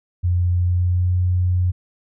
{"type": "tone with pitch glide", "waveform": "sine", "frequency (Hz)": [88.6, 90.04], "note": ["F2", "F#2"], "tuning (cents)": [25, -47], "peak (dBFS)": -15, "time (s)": [0.23, 1.72], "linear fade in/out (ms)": 20, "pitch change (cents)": 28, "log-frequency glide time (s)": [0.52, 1.16], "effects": []}